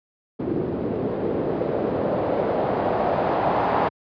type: noise with low-pass filter sweep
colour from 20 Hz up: white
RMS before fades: -23 dBFS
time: 0.39-3.89 s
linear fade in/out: 10 ms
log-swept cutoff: 340 to 860 Hz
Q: 2
effects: high-pass 100 Hz 12 dB/octave + resampled to 11025 Hz